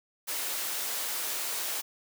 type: high-pass noise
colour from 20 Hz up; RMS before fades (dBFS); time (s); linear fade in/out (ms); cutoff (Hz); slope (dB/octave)
white; -33; 0.27-1.82; 20; 380; 12
effects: none